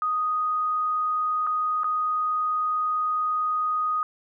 sine tone with dropouts, 1244.5 Hz, D#6, in tune, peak -22 dBFS, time 0.02-4.03 s, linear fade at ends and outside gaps 1 ms, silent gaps 1.467-1.471 / 1.834-1.843 s, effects none

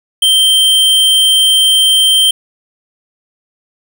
square tone, 3136 Hz, G7, in tune, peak -7 dBFS, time 0.22-2.31 s, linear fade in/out 5 ms, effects none

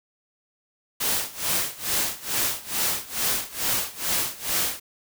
white noise with tremolo, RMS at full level -23 dBFS, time 1-4.8 s, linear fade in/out 10 ms, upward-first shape sine, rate 2.3 Hz, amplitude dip 90%, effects none

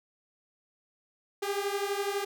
sawtooth beating tone pair, 396.1 / 408.1 Hz, G4 / G#4, +18 / -30 cents, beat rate 12 Hz, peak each -28 / -29 dBFS, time 1.42-2.25 s, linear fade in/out 10 ms, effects none

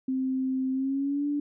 sine tone with pitch glide, 261.6 to 290.3 Hz, C4 to D4, 0 to -20 cents, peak -25 dBFS, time 0.08-1.4 s, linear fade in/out 5 ms, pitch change +180 cents, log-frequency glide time 0.72-1.27 s, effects none

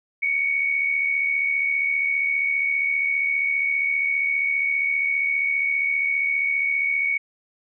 sine tone pair together, 2229 / 2304 Hz, C#7 / D7, +9 / -34 cents, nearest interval minor second, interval 57 cents, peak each -20 / -29 dBFS, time 0.22-7.18 s, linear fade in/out 10 ms, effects none

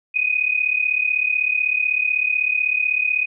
sine tone pair together, 2476 / 2512 Hz, D#7 / D#7, -9 / +16 cents, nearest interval unison, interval 25 cents, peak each -20 dBFS, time 0.14-3.26 s, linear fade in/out 20 ms, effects none

